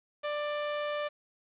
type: tone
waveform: sawtooth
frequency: 591 Hz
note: D5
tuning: 11 cents sharp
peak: -27 dBFS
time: 0.23-1.09 s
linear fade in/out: 20 ms
effects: resampled to 8000 Hz + 9-bit